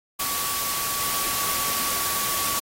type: tone in noise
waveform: sine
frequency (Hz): 1136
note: C#6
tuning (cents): +42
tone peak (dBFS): -31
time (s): 0.19-2.6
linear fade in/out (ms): 10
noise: white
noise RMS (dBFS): -26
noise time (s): 0.19-2.6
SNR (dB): -8
effects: AAC 48 kbps